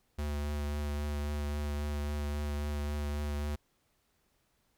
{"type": "tone with vibrato", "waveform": "square", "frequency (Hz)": 73.42, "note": "D2", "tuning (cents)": 0, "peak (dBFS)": -33, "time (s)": [0.18, 3.56], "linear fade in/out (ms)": 10, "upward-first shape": "triangle", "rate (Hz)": 3.7, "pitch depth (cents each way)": 18, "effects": ["pink hiss -74 dBFS RMS until 4.77 s"]}